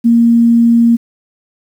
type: tone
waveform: sine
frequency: 233.3 Hz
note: A#3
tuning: 2 cents sharp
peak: -5 dBFS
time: 0.04-0.97 s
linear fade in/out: 20 ms
effects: 7-bit